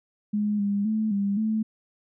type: tone with pitch steps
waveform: sine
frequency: 208.8 / 201.9 / 217.5 / 200 / 218.4 Hz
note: G#3 / G#3 / A3 / G3 / A3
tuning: +10 / -49 / -20 / +35 / -13 cents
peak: -22 dBFS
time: 0.33-1.63 s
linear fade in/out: 10 ms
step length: 260 ms
effects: none